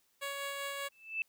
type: tone with tremolo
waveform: 10% pulse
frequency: 559 Hz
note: C#5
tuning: 14 cents sharp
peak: -28 dBFS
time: 0.21-0.89 s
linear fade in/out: 20 ms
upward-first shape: sine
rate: 5.1 Hz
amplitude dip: 25%
type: tone with exponential growth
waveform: sine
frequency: 2637 Hz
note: E7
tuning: in tune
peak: -28 dBFS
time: 0.92-1.22 s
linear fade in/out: 1 ms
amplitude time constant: 65 ms
effects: white hiss -73 dBFS RMS until 1.28 s